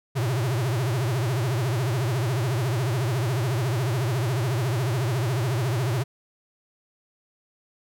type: tone with vibrato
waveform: square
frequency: 123.1 Hz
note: B2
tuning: 5 cents flat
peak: -23 dBFS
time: 0.15-6.04 s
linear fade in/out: 20 ms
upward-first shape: triangle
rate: 14 Hz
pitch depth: 280 cents each way
effects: none